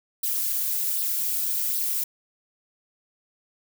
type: noise with flanger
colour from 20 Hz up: violet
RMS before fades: -26 dBFS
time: 0.23-2.04 s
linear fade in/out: 5 ms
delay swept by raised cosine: 0.21 to 5.11 ms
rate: 1.3 Hz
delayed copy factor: +0.65
effects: none